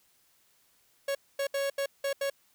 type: tone bursts at uneven times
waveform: 45% pulse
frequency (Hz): 554.4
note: C#5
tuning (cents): 0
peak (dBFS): -28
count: 6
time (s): 1.08-1.15 / 1.39-1.47 / 1.54-1.7 / 1.78-1.86 / 2.04-2.13 / 2.21-2.3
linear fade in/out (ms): 5
effects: white hiss -67 dBFS RMS until 2.54 s